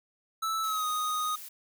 square tone with pitch glide, 1314 to 1244.6 Hz, E6 to D#6, -6 to 0 cents, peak -29 dBFS, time 0.42-1.36 s, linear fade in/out 10 ms, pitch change -94 cents, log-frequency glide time 0.62-0.86 s
blue noise, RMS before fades -44 dBFS, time 0.63-1.49 s, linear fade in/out 10 ms
effects none

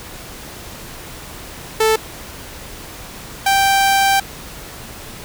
sawtooth tone pair in turn, 440 / 784 Hz, A4 / G5, 0 / 0 cents, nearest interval minor seventh, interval 1000 cents, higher second, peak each -8 dBFS, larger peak neither, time 1.8-1.96 / 3.46-4.2 s, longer second, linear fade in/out 5 ms, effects pink hiss -34 dBFS RMS until 5.24 s

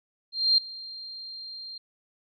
sine tone with ADSR envelope, 4186 Hz, C8, in tune, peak -16 dBFS, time 0.32-1.78 s, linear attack 260 ms, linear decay 3 ms, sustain -21 dB, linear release 6 ms, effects none

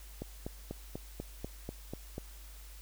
click train, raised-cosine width 2 ms, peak -25 dBFS, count 9, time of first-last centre 0.22-2.181 s, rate 4.08 Hz, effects added 50 Hz sine -48 dBFS peak until 2.81 s + white hiss -56 dBFS RMS until 2.81 s

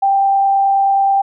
sine tone with frequency modulation, 787 Hz, G5, 7 cents sharp, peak -10 dBFS, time 0.02-1.22 s, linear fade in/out 10 ms, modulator 29.4 Hz, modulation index 0.23, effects none

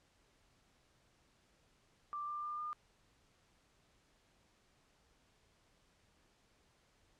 sine tone with pitch steps, 1179 / 1189.3 / 1199.6 / 1210 Hz, D6 / D6 / D6 / D#6, +6 / +21 / +36 / -49 cents, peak -39 dBFS, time 2.13-2.73 s, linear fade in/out 0 ms, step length 150 ms, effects pink hiss -72 dBFS RMS until 7.19 s + low-pass 8000 Hz 12 dB/octave

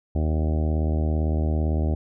harmonic tone, 77.78 Hz, D#2, in tune, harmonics 1 / 2 / 3 / 4 / 5 / 6 / 7 / 8 / 9 / 10, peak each -21 / -30 / -31 / -33 / -36 / -42 / -39 / -38 / -42 / -44 dBFS, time 0.15-1.95 s, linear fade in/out 5 ms, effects none

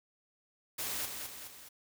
white noise with echo, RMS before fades -37 dBFS, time 0.78-1.06 s, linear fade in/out 10 ms, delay 210 ms, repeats 3, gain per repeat -5 dB, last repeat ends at 1.69 s, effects none

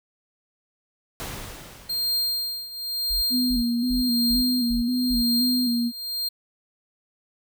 pink noise with exponential decay, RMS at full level -32 dBFS, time 1.2-2.95 s, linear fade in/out 0 ms, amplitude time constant 380 ms
45% pulse tone with tremolo, 4200 Hz, C8, 6 cents sharp, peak -20 dBFS, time 1.89-6.29 s, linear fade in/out 10 ms, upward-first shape triangle, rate 0.93 Hz, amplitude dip 85%
sine tone bursts, 41.2 Hz, E1, in tune, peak -27 dBFS, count 6, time 3.1-5.22 s, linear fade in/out 10 ms, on 120 ms, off 280 ms
sine tone with vibrato, 243.5 Hz, B3, 24 cents flat, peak -21 dBFS, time 3.3-5.92 s, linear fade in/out 50 ms, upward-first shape square, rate 1.9 Hz, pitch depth 46 cents each way
effects none

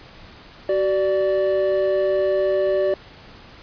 triangle tone pair together, 378.8 / 587.3 Hz, F#4 / D5, +41 / 0 cents, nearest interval minor sixth, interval 759 cents, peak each -19 / -17 dBFS, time 0.69-2.94 s, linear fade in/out 2 ms, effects pink hiss -44 dBFS RMS until 3.62 s + resampled to 11025 Hz

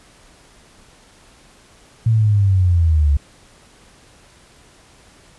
sine linear sweep, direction down, 114.9 to 69.3 Hz, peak -11 dBFS, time 2.06-3.17 s, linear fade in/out 5 ms, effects pink hiss -49 dBFS RMS until 5.38 s + resampled to 24000 Hz

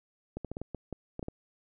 clicks, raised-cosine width 2 ms, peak -23 dBFS, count 10, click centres 0.37 / 0.447 / 0.516 / 0.569 / 0.616 / 0.747 / 0.927 / 1.194 / 1.228 / 1.284 s, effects none

